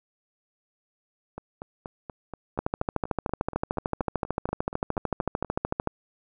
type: two click trains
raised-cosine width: 1 ms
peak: -22 / -11 dBFS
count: 18 / 45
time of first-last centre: 1.38-5.447 / 2.59-5.874 s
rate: 4.18 / 13.4 Hz
effects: none